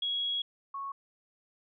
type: tone pair in turn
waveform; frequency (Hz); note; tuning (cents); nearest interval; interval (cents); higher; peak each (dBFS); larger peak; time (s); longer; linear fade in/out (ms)
sine; 3322 / 1103.8; G#7 / C#6; 0 / -8; octave + perfect fifth; 1908; first; -29 / -35; first; 0.02-0.42 / 0.74-0.92; first; 5
effects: none